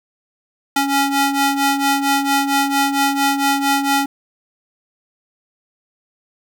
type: ring-modulated tone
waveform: sawtooth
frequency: 554.4 Hz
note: C#5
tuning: in tune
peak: -8 dBFS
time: 0.76-4.06 s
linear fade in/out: 5 ms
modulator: 275 Hz
effects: 7-bit